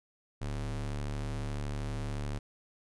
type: ring-modulated tone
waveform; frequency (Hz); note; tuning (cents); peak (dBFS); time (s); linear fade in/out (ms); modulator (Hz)
square; 72.8; D2; -15; -31; 0.41-2.39; 10; 36
effects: resampled to 24000 Hz